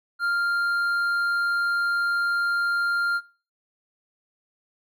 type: tone with hard clipping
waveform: triangle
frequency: 1396.9 Hz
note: F6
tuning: in tune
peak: -23 dBFS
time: 0.19-3.21 s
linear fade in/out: 50 ms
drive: 8 dB
effects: noise-tail reverb RT60 0.4 s tail -19 dB re dry